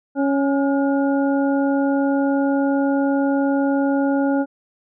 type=harmonic tone with a mistuned harmonic; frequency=277.2 Hz; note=C#4; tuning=in tune; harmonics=1 / 2 / 3 / 5; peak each=-17 / -23 / -27 / -31 dBFS; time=0.15-4.46 s; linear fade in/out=50 ms; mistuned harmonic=5; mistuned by=+51 cents; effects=none